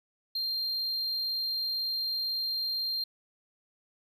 triangle tone, 4186 Hz, C8, in tune, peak -28 dBFS, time 0.35-3.04 s, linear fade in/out 5 ms, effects none

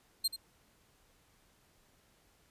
sawtooth tone with echo, 4186 Hz, C8, in tune, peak -25 dBFS, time 0.24-0.28 s, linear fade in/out 10 ms, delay 84 ms, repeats 1, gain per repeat -11 dB, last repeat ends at 0.364 s, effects pink hiss -68 dBFS RMS until 2.5 s + resampled to 32000 Hz

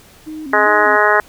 sine tone with vibrato, 290 Hz, D4, 22 cents flat, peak -25 dBFS, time 0.26-0.97 s, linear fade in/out 20 ms, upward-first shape square, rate 2.5 Hz, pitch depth 120 cents each way
harmonic tone, 209.6 Hz, G#3, 16 cents sharp, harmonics 2 / 3 / 4 / 5 / 6 / 7 / 8 / 9, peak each -18 / -18 / -18 / -18 / -18 / -18 / -18 / -18 dBFS, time 0.53-1.2 s, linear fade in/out 2 ms
effects pink hiss -45 dBFS RMS until 1.28 s

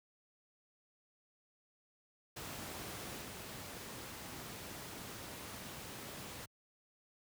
pink noise with level steps, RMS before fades -45 / -47 dBFS, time 2.36-6.46 s, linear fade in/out 10 ms, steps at 3.22 s, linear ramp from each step 2 ms, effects high-pass 80 Hz 12 dB/octave

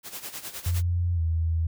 white noise with tremolo, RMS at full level -35 dBFS, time 0.03-0.83 s, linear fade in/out 50 ms, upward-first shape sine, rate 9.7 Hz, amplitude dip 75%
sine tone with pitch glide, 87.31 to 81.94 Hz, F2 to E2, 0 to -10 cents, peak -22 dBFS, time 0.66-1.67 s, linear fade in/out 5 ms, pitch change -110 cents, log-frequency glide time 1.15-1.2 s
effects none

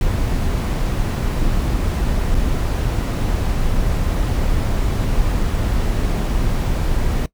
brown noise with dropouts, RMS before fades -18 dBFS, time 0.01-7.26 s, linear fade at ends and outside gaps 1 ms, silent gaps 2.346-2.35 s, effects noise-tail reverb RT60 0.1 s tail -20 dB re dry

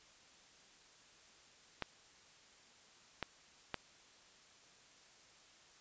clicks, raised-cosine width 0.3 ms, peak -21 dBFS, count 3, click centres 1.823 / 3.227 / 3.743 s, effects white hiss -63 dBFS RMS until 5.8 s + resampled to 16000 Hz

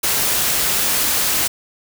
white noise, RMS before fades -18 dBFS, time 0.03-1.48 s, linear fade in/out 10 ms, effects none

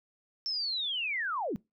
sine linear sweep, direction down, 5410 to 164.7 Hz, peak -30 dBFS, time 0.46-1.56 s, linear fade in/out 0 ms, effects noise-tail reverb RT60 0.2 s tail -22 dB re dry

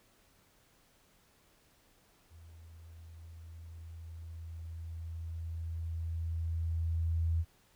sine tone with level ramp, 82.4 Hz, E2, in tune, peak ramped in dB -52 to -27 dBFS, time 2.29-7.45 s, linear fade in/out 50 ms, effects pink hiss -67 dBFS RMS until 7.75 s

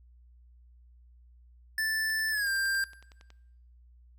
square tone with pitch glide, 1760 to 1586.2 Hz, A6 to G6, 0 to +20 cents, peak -28 dBFS, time 1.78-2.84 s, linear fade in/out 2 ms, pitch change -180 cents, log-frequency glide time 2.31-2.49 s
click train, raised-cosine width 0.2 ms, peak -36 dBFS, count 14, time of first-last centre 2.1-3.304 s, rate 10.8 Hz
effects noise-tail reverb RT60 1.0 s tail -21 dB re dry + added 60 Hz sine -54 dBFS peak until 4.18 s

